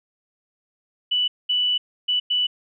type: tone bursts at uneven times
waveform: sine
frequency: 2967 Hz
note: F#7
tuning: 4 cents sharp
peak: -18 dBFS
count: 4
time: 1.11-1.28 / 1.49-1.78 / 2.08-2.2 / 2.3-2.47 s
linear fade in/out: 10 ms
effects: none